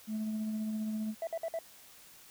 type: tone with tremolo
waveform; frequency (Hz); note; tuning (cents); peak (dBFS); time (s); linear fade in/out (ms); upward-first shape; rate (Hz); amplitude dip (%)
sine; 216.4; A3; -29; -29; 0.07-1.15; 50; sine; 15; 30
type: tone bursts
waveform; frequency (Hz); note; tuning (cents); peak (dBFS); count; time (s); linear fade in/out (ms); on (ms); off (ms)
sine; 659.3; E5; 0; -30; 4; 1.22-1.589; 2; 51; 55
effects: tanh soft clip ceiling -31 dBFS + white hiss -56 dBFS RMS until 2.3 s